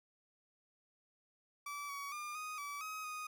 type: tone with pitch steps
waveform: 30% pulse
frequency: 1155 / 1129 / 1203 / 1245 / 1150 / 1266 / 1243 Hz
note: D6 / C#6 / D6 / D#6 / D6 / D#6 / D#6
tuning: -29 / +31 / +41 / +1 / -37 / +30 / -2 cents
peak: -39 dBFS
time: 1.66-3.27 s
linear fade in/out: 5 ms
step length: 230 ms
effects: none